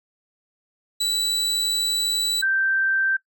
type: tone pair in turn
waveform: 35% pulse / sine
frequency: 3951 / 1564.3 Hz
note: B7 / G6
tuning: 0 / -4 cents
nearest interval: octave + major third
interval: 1604 cents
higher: first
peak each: -18 dBFS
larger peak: neither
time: 1-2.42 / 2.42-3.17 s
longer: first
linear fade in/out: 10 ms
effects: noise-tail reverb RT60 0.1 s tail -18 dB re dry